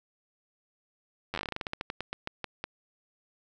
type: slowing click train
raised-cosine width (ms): 0.3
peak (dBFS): -17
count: 21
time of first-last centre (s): 1.34-2.64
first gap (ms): 10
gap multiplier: 1.17
effects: none